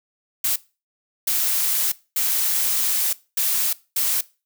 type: noise bursts at uneven times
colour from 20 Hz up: blue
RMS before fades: -21 dBFS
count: 5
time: 0.44-0.56 / 1.27-1.92 / 2.16-3.13 / 3.37-3.73 / 3.96-4.21 s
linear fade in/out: 5 ms
effects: noise-tail reverb RT60 0.3 s tail -20 dB re dry